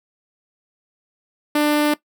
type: tone with notch filter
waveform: sawtooth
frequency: 297.3 Hz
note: D4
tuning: 21 cents sharp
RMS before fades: -17 dBFS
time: 1.55-1.94 s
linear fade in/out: 5 ms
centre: 6600 Hz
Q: 1.9
effects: noise-tail reverb RT60 0.1 s tail -18 dB re dry